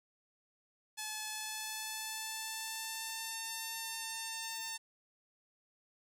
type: tone with pitch glide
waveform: 5% pulse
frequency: 861 to 900.7 Hz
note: A5 to A5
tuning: -38 to +40 cents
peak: -27 dBFS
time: 0.97-4.78 s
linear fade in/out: 20 ms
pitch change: +78 cents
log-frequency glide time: 1.29-3.43 s
effects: none